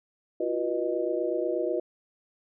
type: tone cluster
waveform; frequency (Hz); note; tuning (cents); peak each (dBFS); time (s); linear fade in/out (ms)
sine; 340.4 / 368.6 / 486.8 / 618; F4 / F#4 / B4 / D#5; -44 / -7 / -25 / -12; -31; 0.4-1.8; 5
effects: none